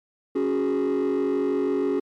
triangle chord, C# suspended fourth, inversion none, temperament just, 277.2 / 369.6 / 415.8 Hz, C#4 / F#4 / G#4, 0 / -2 / +2 cents, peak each -22 dBFS, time 0.35-2 s, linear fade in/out 10 ms, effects tanh soft clip ceiling -16 dBFS + MP3 96 kbps

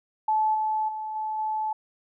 sine tone with level steps, 866 Hz, A5, 28 cents flat, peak -20 / -23 / -30 / -27 / -25 dBFS, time 0.28-1.73 s, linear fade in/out 5 ms, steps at 0.54 / 0.88 / 1.15 / 1.38 s, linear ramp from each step 10 ms, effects none

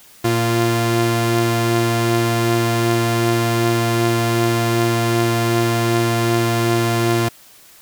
sawtooth tone pair together, 116.54 / 347 Hz, A#2 / F4, 0 / -11 cents, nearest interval octave + perfect fifth, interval 1889 cents, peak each -14 dBFS, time 0.24-7.29 s, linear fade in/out 10 ms, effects white hiss -46 dBFS RMS until 7.81 s

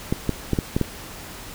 clicks, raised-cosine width 3 ms, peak -7 dBFS, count 6, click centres 0.125 / 0.293 / 0.533 / 0.588 / 0.765 / 0.813 s, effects pink hiss -38 dBFS RMS until 1.54 s

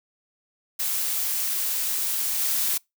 blue noise with level steps, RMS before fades -26 / -24 dBFS, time 0.79-2.78 s, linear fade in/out 10 ms, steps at 2.39 s, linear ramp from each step 5 ms, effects noise-tail reverb RT60 0.2 s tail -26 dB re dry

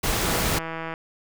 pink noise, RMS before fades -24 dBFS, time 0.03-0.59 s, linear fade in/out 10 ms
click train, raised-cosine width 0.5 ms, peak -17 dBFS, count 110, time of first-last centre 0.27-0.939 s, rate 163 Hz
effects none

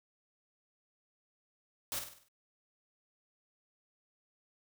white noise with echo, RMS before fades -37 dBFS, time 1.92-1.99 s, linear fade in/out 0 ms, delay 49 ms, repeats 6, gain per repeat -6 dB, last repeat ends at 2.284 s, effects none

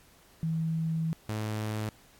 sine / sawtooth tone pair in turn, 161.8 / 107.99 Hz, E3 / A2, -32 / -32 cents, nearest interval perfect fifth, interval 700 cents, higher first, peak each -27 dBFS, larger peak neither, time 0.43-1.13 / 1.29-1.89 s, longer first, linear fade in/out 0 ms, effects pink hiss -59 dBFS RMS until 2.19 s + AAC 64 kbps

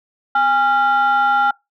sine tone pair together, 816.7 / 1383 Hz, G#5 / F6, -29 / -17 cents, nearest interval major sixth, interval 912 cents, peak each -13 dBFS, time 0.35-1.51 s, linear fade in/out 5 ms, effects noise-tail reverb RT60 0.2 s tail -25 dB re dry + tanh soft clip ceiling -9 dBFS

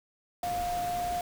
sine tone in noise, 706 Hz, F5, 19 cents sharp, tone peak -29 dBFS, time 0.43-1.21 s, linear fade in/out 2 ms, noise pink, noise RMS -40 dBFS, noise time 0.43-1.21 s, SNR +8 dB, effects none

